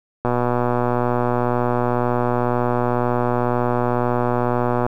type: click train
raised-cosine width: 1 ms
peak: -6 dBFS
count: 564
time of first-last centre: 0.25-4.865 s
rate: 122 Hz
effects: 8-bit